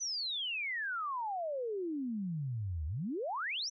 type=exponential two-way sweep; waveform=sine; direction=down then up; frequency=6160 to 72.5 to 6160 Hz; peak=-34 dBFS; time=0-3.7 s; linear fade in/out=20 ms; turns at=2.86 s; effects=none